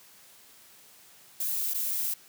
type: noise with dropouts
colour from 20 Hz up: violet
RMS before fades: -30 dBFS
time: 1.4-2.14 s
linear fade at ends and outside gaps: 5 ms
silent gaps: 1.737-1.744 s
effects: white hiss -55 dBFS RMS until 2.28 s + high-pass 80 Hz 12 dB/octave